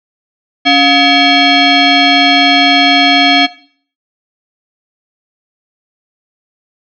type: tone with frequency modulation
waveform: sine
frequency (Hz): 1271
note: D#6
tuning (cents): +36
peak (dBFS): -5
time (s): 0.65-3.47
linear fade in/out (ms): 20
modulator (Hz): 991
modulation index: 2.7
effects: noise-tail reverb RT60 0.5 s tail -17 dB re dry

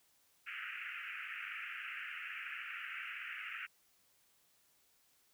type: band-pass noise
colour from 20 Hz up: white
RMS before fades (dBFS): -45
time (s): 0.46-3.67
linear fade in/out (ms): 20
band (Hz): 1300 to 2800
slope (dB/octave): 96
effects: white hiss -72 dBFS RMS until 5.33 s

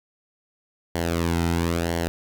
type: tone with flanger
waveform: sawtooth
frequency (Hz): 84.4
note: E2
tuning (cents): +41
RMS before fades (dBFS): -24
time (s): 0.95-2.08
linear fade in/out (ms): 0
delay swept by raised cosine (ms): 0.79 to 1.79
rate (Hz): 1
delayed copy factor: -0.7
effects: none

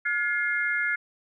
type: tone cluster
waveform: sine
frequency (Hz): 1427 / 1705 / 2123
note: F6 / G#6 / C7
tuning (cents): +37 / +45 / +25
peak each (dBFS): -28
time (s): 0.05-0.96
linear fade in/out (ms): 10
effects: none

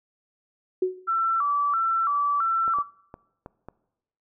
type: tone with exponential decay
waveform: sine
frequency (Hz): 370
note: F#4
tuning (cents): 0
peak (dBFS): -17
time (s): 0.82-1.09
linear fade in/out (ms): 5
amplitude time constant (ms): 58
type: tone with vibrato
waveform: sine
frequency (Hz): 1244.5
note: D#6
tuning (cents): 0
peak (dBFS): -21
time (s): 1.07-2.83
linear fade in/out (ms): 20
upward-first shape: square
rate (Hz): 1.5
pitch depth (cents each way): 130
type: clicks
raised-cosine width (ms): 1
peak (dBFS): -25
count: 5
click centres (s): 2.679 / 2.786 / 3.141 / 3.461 / 3.686
effects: noise-tail reverb RT60 0.9 s tail -21 dB re dry

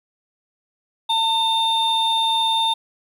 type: tone pair together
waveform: triangle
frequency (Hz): 901 / 3618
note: A5 / A7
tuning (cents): +41 / +48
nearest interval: 2 octaves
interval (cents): 2407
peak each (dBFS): -18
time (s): 1.09-2.74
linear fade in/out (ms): 10
effects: 9-bit

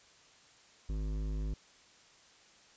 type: tone with hard clipping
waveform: triangle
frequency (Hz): 51.91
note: G#1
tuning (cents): 0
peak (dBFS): -35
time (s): 0.89-1.54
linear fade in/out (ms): 5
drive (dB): 17
effects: white hiss -61 dBFS RMS until 2.76 s + resampled to 16000 Hz

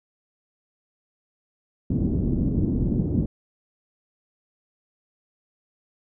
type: low-pass noise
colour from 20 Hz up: white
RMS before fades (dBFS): -23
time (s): 1.9-3.26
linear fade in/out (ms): 5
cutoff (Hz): 280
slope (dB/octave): 24
effects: none

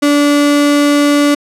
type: tone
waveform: 35% pulse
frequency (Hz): 289.7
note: D4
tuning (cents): -24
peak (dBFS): -6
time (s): 0.02-1.35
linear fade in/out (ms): 10
effects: low-pass 11000 Hz 12 dB/octave

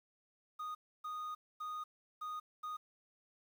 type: tone bursts at uneven times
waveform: triangle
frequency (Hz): 1237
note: D#6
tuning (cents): -10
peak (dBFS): -38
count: 5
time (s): 0.59-0.75 / 1.04-1.35 / 1.6-1.84 / 2.21-2.4 / 2.63-2.77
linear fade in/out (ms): 10
effects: 11-bit

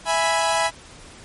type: chord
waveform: sawtooth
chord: E major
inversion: none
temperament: equal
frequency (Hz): 659.3 / 830.6 / 987.8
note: E5 / G#5 / B5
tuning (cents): 0 / 0 / 0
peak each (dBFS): -19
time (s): 0.05-0.71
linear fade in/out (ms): 50
effects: pink hiss -44 dBFS RMS until 1.24 s + MP3 48 kbps

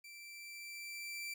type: tone with level ramp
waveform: sawtooth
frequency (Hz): 2341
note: D7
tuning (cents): -6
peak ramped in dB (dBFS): -48 to -37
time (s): 0.04-1.34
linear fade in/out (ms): 5
effects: none

